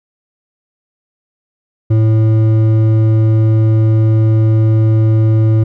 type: tone with hard clipping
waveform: sine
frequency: 110.2 Hz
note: A2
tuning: 3 cents sharp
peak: -9 dBFS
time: 1.9-5.64 s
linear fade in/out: 10 ms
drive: 8 dB
effects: none